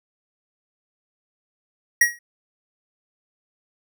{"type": "tone with exponential decay", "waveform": "square", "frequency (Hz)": 1900, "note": "A#6", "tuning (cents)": 33, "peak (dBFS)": -10, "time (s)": [2.01, 2.19], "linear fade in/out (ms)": 5, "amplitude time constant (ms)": 37, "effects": []}